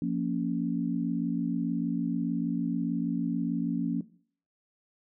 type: chord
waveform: sine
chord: Bb minor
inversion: second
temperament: just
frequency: 174.81 / 233.1 / 279.7 Hz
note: F3 / Bb3 / Db4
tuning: +2 / 0 / +16 cents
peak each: -31 dBFS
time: 0.02-4.01 s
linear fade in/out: 2 ms
effects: noise-tail reverb RT60 0.5 s tail -18 dB re dry